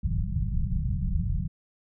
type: low-pass noise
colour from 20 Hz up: pink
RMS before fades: -27 dBFS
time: 0.03-1.48 s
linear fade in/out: 5 ms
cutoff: 190 Hz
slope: 96 dB/octave
effects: none